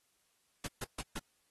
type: noise bursts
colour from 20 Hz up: pink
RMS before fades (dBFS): -39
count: 4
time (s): 0.64-1.184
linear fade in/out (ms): 5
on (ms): 31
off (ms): 140
effects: white hiss -75 dBFS RMS until 1.5 s + AAC 32 kbps